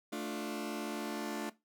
sawtooth chord, D minor, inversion second, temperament just, 220.2 / 293.7 / 352.4 Hz, A3 / D4 / F4, +2 / 0 / +16 cents, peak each -37 / -36 / -38 dBFS, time 0.12-1.5 s, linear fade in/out 10 ms, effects noise-tail reverb RT60 0.2 s tail -17 dB re dry

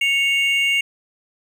triangle tone pair together, 2211 / 2794 Hz, C#7 / F7, -5 / 0 cents, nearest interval major third, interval 405 cents, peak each -17 dBFS, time 0.01-0.81 s, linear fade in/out 5 ms, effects none

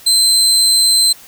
30% pulse tone, 4096 Hz, C8, 38 cents flat, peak -6 dBFS, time 0.06-1.13 s, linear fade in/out 10 ms, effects white hiss -40 dBFS RMS until 1.27 s

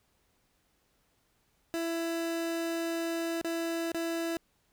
30% pulse tone with dropouts, 332.7 Hz, E4, 16 cents sharp, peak -28 dBFS, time 1.74-4.37 s, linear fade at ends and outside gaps 0 ms, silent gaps 3.414-3.446 / 3.918-3.946 s, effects pink hiss -72 dBFS RMS until 4.72 s

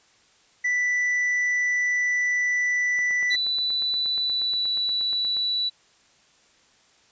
triangle tone, 1975.5 Hz, B6, in tune, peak -19 dBFS, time 0.64-3.36 s, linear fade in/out 10 ms
click train, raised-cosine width 0.5 ms, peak -28 dBFS, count 21, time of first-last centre 2.99-5.368 s, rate 8.41 Hz
sine tone with pitch glide, 3974 to 3947 Hz, B7 to B7, +10 to -2 cents, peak -22 dBFS, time 3.3-5.7 s, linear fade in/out 20 ms, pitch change -12 cents, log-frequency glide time 4.22-4.68 s
effects white hiss -59 dBFS RMS until 7.11 s + resampled to 16000 Hz

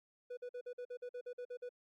triangle tone bursts, 492 Hz, B4, 7 cents flat, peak -40 dBFS, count 12, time 0.3-1.692 s, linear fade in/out 10 ms, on 72 ms, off 48 ms, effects Opus 48 kbps

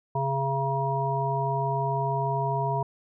harmonic tone with a mistuned harmonic, 136.2 Hz, C#3, 30 cents flat, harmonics 1 / 3 / 5 / 7, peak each -28 / -33 / -31 / -28 dBFS, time 0.15-2.83 s, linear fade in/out 5 ms, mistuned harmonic 3, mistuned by +16 cents, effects none

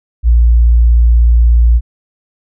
sine tone, 58.27 Hz, A#1, in tune, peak -3 dBFS, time 0.23-1.81 s, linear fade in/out 50 ms, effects tanh soft clip ceiling 0 dBFS

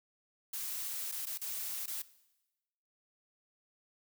blue noise with dropouts, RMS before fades -39 dBFS, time 0.53-2.02 s, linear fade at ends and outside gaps 5 ms, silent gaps 1.116-1.121 / 1.257-1.267 / 1.377-1.414 / 1.86-1.877 s, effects noise-tail reverb RT60 1.0 s tail -18 dB re dry

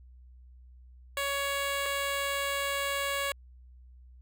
10% pulse tone pair in turn, 559 / 559 Hz, C#5 / C#5, +14 / +14 cents, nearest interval unison, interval 0 cents, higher neither, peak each -21 dBFS, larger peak neither, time 1.17-1.86 / 1.86-3.32 s, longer second, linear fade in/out 2 ms, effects added 62 Hz sine -50 dBFS peak until 4.21 s

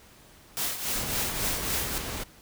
white noise with tremolo, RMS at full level -28 dBFS, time 0.57-1.98 s, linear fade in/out 0 ms, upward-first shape triangle, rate 3.6 Hz, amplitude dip 70%
pink noise, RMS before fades -34 dBFS, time 0.95-2.24 s, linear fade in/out 10 ms
effects pink hiss -54 dBFS RMS until 2.41 s

